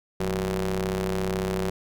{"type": "ring-modulated tone", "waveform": "sawtooth", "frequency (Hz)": 98, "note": "G2", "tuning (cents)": 0, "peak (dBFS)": -18, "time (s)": [0.2, 1.7], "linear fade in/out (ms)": 5, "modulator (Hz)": 277, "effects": []}